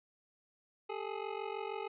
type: ring-modulated tone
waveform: 25% pulse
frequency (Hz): 420.7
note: G#4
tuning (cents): +22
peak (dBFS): -31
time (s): 0.89-1.88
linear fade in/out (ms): 10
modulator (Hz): 23.2
effects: resampled to 8000 Hz + 12-bit